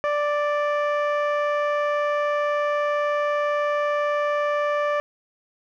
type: tone with low-pass filter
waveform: 15% pulse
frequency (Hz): 587.3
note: D5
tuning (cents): 0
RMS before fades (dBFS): -23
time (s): 0.04-5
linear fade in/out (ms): 0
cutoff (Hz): 1500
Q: 0.5
effects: none